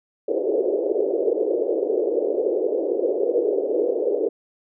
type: band-pass noise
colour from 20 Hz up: white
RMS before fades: -22 dBFS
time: 0.28-4.29 s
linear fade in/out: 5 ms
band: 350 to 520 Hz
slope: 48 dB/octave
effects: none